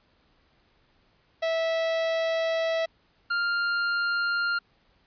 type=tone pair in turn; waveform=45% pulse; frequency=654 / 1398.6 Hz; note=E5 / F6; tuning=-14 / +2 cents; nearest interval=octave + minor second; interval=1316 cents; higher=second; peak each=-24 dBFS; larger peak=neither; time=1.42-2.86 / 3.3-4.59 s; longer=first; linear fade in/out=10 ms; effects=pink hiss -65 dBFS RMS until 5.06 s + resampled to 11025 Hz